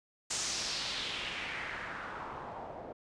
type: noise with low-pass filter sweep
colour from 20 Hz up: white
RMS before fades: -39 dBFS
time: 0.3-2.93 s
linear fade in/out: 10 ms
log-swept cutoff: 7200 to 600 Hz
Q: 2.4
effects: resampled to 22050 Hz